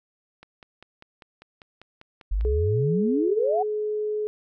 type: click train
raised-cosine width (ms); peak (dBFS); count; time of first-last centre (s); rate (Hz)
0.3; -29; 11; 0.43-2.41; 5.05
type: exponential sweep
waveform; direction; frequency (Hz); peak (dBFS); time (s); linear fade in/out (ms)
sine; up; 43.65 to 776; -21; 2.31-3.63; 10
type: tone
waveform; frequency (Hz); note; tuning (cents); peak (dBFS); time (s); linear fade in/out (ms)
sine; 424.1; G#4; +36; -24; 2.45-4.27; 0
effects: none